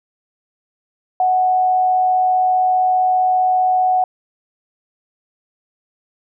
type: tone with frequency modulation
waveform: sine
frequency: 740 Hz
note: F#5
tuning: in tune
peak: -12 dBFS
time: 1.2-4.04 s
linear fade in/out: 2 ms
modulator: 95.2 Hz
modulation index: 0.23
effects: none